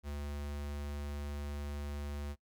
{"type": "tone", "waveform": "square", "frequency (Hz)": 72.4, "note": "D2", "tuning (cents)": -24, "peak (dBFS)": -39, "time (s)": [0.03, 2.36], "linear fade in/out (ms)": 50, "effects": ["noise-tail reverb RT60 0.1 s tail -22 dB re dry"]}